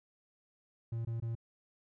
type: tone bursts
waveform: triangle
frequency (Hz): 115.1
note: A#2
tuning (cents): -22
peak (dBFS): -32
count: 3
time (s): 0.92-1.352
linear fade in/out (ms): 5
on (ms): 130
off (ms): 21
effects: none